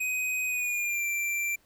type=tone with pitch glide; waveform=square; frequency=2509 to 2355 Hz; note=D#7 to D7; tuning=+14 to +4 cents; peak=-28 dBFS; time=0-1.56 s; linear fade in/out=10 ms; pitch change=-110 cents; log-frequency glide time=0.47-1.05 s; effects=pink hiss -65 dBFS RMS until 1.65 s